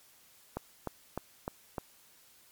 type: click train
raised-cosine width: 1 ms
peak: -20 dBFS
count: 5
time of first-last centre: 0.57-1.782 s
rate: 3.3 Hz
effects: white hiss -61 dBFS RMS until 2.51 s + MP3 96 kbps